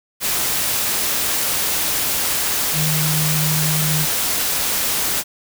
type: tone in noise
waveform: sine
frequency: 154.1 Hz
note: D#3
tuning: 16 cents flat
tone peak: -19 dBFS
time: 2.73-4.07 s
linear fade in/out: 50 ms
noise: white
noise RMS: -20 dBFS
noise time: 0.2-5.24 s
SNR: -2 dB
effects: none